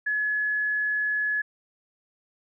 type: tone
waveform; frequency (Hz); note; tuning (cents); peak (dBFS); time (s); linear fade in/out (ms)
sine; 1700; G#6; +40; -23; 0.06-1.42; 10
effects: none